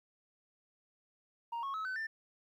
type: tone with pitch steps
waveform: sine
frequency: 934 / 1098 / 1290.7 / 1517.3 / 1783.6 Hz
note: A#5 / C#6 / E6 / F#6 / A6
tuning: +3 / -17 / -37 / +43 / +23 cents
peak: -33 dBFS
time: 1.52-2.07 s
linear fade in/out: 10 ms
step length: 110 ms
effects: tanh soft clip ceiling -35 dBFS + 12-bit